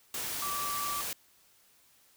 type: tone in noise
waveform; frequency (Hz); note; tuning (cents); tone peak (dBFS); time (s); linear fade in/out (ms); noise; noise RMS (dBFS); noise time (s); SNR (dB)
sine; 1161; D6; -20; -34; 0.42-1.01; 2; white; -36; 0.14-1.13; -1
effects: white hiss -64 dBFS RMS until 2.16 s